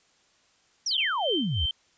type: exponential sweep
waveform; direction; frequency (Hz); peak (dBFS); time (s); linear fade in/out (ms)
sine; down; 5980 to 61.74; -25; 0.86-1.66; 5
type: tone with tremolo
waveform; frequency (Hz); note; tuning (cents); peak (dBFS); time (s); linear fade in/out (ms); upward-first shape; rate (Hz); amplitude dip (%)
sine; 3114; G7; -12; -25; 0.91-1.71; 2; sine; 3; 85
effects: white hiss -64 dBFS RMS until 1.97 s + resampled to 16000 Hz